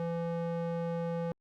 square tone with band-pass filter, 168.5 Hz, E3, 38 cents sharp, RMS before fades -34 dBFS, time 0-1.32 s, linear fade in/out 0 ms, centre 440 Hz, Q 1.2, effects Opus 48 kbps

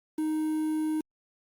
triangle tone with quantisation, 311.1 Hz, D#4, in tune, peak -24 dBFS, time 0.18-1.01 s, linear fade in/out 5 ms, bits 8, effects Opus 48 kbps

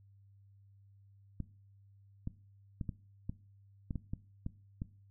clicks, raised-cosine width 5 ms, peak -25 dBFS, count 10, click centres 1.403 / 2.274 / 2.812 / 2.892 / 3.295 / 3.908 / 3.957 / 4.135 / 4.464 / 4.819 s, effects noise-tail reverb RT60 0.4 s tail -19 dB re dry + added 99 Hz sine -59 dBFS peak until 5.1 s

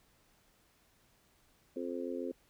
harmonic tone, 87.31 Hz, F2, in tune, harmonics 3 / 4 / 5 / 6, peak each -40 / -41 / -42 / -43 dBFS, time 1.76-2.32 s, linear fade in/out 5 ms, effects pink hiss -69 dBFS RMS until 2.49 s

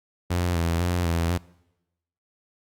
sawtooth tone with vibrato, 86 Hz, F2, 26 cents flat, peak -18 dBFS, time 0.3-1.38 s, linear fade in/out 10 ms, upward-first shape square, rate 2 Hz, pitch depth 44 cents each way, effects noise-tail reverb RT60 0.9 s tail -23 dB re dry + Opus 48 kbps

